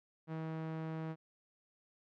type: tone with low-pass filter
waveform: sawtooth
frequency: 160 Hz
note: D#3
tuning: 49 cents sharp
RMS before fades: -41 dBFS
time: 0.27-1.16 s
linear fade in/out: 50 ms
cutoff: 1800 Hz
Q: 0.59
effects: none